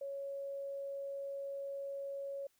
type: tone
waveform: sine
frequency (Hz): 555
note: C#5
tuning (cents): +2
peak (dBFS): -39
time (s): 0.01-2.47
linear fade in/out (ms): 5
effects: white hiss -75 dBFS RMS until 2.59 s